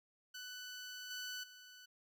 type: tone with level steps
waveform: 15% pulse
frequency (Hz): 1494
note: F#6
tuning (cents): +16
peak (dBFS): -40 / -36 / -49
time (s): 0.34-1.86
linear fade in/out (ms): 10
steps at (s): 1.1 / 1.43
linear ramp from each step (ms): 10
effects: none